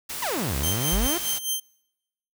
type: noise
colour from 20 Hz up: white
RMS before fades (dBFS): -33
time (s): 0.09-1.39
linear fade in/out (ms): 10
type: exponential two-way sweep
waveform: sawtooth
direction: down then up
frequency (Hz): 1068 to 62.3 to 366.1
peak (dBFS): -22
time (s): 0.22-1.18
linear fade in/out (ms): 5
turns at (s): 0.56
type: tone with tremolo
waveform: 10% pulse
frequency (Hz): 3136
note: G7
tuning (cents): 0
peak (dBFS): -15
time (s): 0.63-1.6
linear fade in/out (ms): 5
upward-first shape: sine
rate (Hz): 4.8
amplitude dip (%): 75
type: tone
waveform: sine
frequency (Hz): 47.87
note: G1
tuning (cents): -40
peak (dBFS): -21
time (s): 0.92-1.07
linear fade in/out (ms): 10
effects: noise-tail reverb RT60 0.9 s tail -26 dB re dry